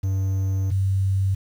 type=tone pair in turn; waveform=triangle / sine; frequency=96 / 96.4 Hz; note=G2 / G2; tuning=-36 / -28 cents; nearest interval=unison; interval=8 cents; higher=second; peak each=-18 / -18 dBFS; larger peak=neither; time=0.03-0.71 / 0.71-1.35 s; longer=first; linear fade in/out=10 ms; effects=8-bit